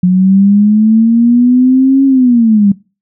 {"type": "linear two-way sweep", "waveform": "sine", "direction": "up then down", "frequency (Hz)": [179.1, 273.7, 195.1], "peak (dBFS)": -4, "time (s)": [0.03, 2.72], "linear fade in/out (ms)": 5, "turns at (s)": 2.05, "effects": ["noise-tail reverb RT60 0.3 s tail -21 dB re dry"]}